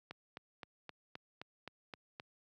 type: click train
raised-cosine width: 0.3 ms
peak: -29 dBFS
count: 9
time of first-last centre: 0.11-2.199 s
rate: 3.83 Hz
effects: high-pass 100 Hz 12 dB/octave